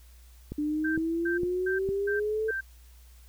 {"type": "click train", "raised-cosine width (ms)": 3, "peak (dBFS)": -22, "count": 4, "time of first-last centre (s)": [0.52, 1.89], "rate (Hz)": 2.19}
{"type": "exponential sweep", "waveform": "sine", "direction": "up", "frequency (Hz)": [295.2, 444.7], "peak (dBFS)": -26, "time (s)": [0.58, 2.51], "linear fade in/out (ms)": 5}
{"type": "tone bursts", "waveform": "sine", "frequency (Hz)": 1568, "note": "G6", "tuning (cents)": 0, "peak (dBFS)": -29, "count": 5, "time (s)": [0.84, 2.61], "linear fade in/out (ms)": 10, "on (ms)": 130, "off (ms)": 280}
{"effects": ["added 60 Hz sine -50 dBFS peak until 3.28 s", "white hiss -61 dBFS RMS until 3.28 s"]}